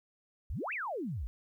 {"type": "exponential two-way sweep", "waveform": "sine", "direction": "up then down", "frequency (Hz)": [49, 2726, 49], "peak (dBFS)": -34, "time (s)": [0.5, 1.27], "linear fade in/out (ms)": 0, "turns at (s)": 0.73, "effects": ["12-bit"]}